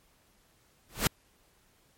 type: noise with exponential growth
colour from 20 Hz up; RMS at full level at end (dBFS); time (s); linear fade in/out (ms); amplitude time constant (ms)
pink; -21; 0.89-1.07; 0; 37
effects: pink hiss -66 dBFS RMS until 1.97 s + MP3 64 kbps